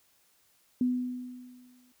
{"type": "tone with exponential decay", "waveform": "sine", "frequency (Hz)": 249.6, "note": "B3", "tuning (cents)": 19, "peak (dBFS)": -22, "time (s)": [0.81, 1.92], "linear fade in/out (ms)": 2, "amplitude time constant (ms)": 240, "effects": ["white hiss -67 dBFS RMS until 2 s"]}